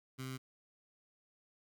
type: tone with notch filter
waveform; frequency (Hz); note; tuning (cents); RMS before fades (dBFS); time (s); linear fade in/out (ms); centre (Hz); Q
15% pulse; 130.81; C3; 0; -43; 0.18-0.38; 20; 570; 0.61
effects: none